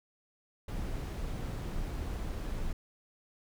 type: noise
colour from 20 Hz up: brown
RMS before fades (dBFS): -36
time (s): 0.68-2.73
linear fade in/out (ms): 5
effects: none